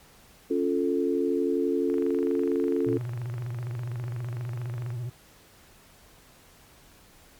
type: chord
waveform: sine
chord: Db augmented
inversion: none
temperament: equal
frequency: 277.2 / 349.2 / 440 Hz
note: Db4 / F4 / A4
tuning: 0 / 0 / 0 cents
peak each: -27 dBFS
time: 0.5-2.98 s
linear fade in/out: 10 ms
type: click train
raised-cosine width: 0.5 ms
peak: -28 dBFS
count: 74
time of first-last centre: 1.9-4.904 s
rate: 24.3 Hz
type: tone with vibrato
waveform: triangle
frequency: 120.4 Hz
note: B2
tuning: 44 cents flat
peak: -28 dBFS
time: 2.86-5.1 s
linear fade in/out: 10 ms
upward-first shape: sine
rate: 15 Hz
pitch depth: 93 cents each way
effects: pink hiss -55 dBFS RMS until 7.39 s + MP3 96 kbps